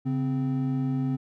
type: tone pair together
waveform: triangle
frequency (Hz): 138.59 / 259.7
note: C#3 / C4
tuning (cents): 0 / -13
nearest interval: major seventh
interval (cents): 1087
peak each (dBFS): -25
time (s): 0.05-1.17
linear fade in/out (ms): 20
effects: none